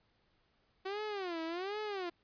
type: tone with vibrato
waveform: sawtooth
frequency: 372.4 Hz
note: F#4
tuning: 11 cents sharp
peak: -33 dBFS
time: 0.85-2.1 s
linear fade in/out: 10 ms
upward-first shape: sine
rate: 1.3 Hz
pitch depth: 240 cents each way
effects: pink hiss -74 dBFS RMS until 2.23 s + resampled to 11025 Hz